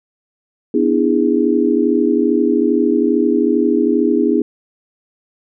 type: chord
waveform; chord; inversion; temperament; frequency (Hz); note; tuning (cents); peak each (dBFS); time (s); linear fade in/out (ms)
sine; E dominant seventh; second; just; 247.2 / 296.7 / 329.6 / 412; B3 / D4 / E4 / G#4; +2 / +18 / 0 / -14; -17; 0.74-4.42; 5
effects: none